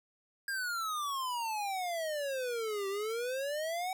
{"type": "exponential two-way sweep", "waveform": "square", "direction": "down then up", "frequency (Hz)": [1630, 386.5, 762], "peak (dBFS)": -34, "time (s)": [0.48, 3.93], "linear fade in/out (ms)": 2, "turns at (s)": 2.88, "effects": []}